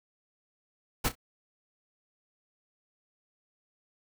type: noise with echo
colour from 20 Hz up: pink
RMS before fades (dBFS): -27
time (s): 1.04-1.09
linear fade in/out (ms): 10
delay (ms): 32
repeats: 2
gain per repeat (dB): -14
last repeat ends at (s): 1.154
effects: none